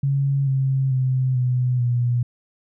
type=tone with pitch steps; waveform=sine; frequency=138.5 / 134.01 / 129.67 / 125.47 / 121.41 Hz; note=C#3 / C3 / C3 / B2 / B2; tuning=-1 / +42 / -15 / +28 / -29 cents; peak=-17 dBFS; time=0.03-2.23 s; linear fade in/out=5 ms; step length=440 ms; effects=none